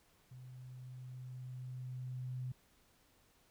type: tone with level ramp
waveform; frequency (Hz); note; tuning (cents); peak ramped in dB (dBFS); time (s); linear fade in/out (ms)
sine; 127.1; C3; -50; -50 to -38; 0.31-2.52; 5
effects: pink hiss -70 dBFS RMS until 3.5 s